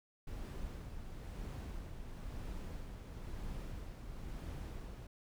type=noise with tremolo; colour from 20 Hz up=brown; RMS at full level=-43 dBFS; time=0.27-5.07 s; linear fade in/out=5 ms; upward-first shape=sine; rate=1 Hz; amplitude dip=40%; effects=none